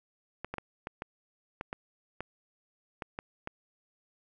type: clicks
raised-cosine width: 0.5 ms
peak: -21 dBFS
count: 11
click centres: 0.446 / 0.54 / 0.583 / 0.871 / 1.021 / 1.611 / 1.729 / 2.206 / 3.022 / 3.189 / 3.474 s
effects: none